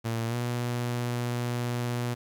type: tone with pitch glide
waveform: sawtooth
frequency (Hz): 114.9 to 121.03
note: A#2 to B2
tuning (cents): -25 to -35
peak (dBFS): -24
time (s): 0.04-2.15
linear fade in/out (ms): 20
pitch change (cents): +90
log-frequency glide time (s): 0.28-0.35
effects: 10-bit